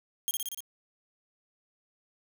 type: tone with echo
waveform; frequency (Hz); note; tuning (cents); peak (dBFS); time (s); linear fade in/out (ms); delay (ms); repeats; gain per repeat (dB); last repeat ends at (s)
5% pulse; 3230; G#7; -49; -19; 0.28-0.31; 0; 59; 5; -2; 0.605
effects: 9-bit